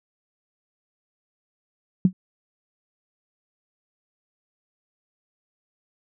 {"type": "tone with exponential decay", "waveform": "sine", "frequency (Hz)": 185, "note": "F#3", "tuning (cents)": 0, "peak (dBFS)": -9, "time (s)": [2.05, 2.13], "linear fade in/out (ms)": 2, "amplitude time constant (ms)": 16, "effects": []}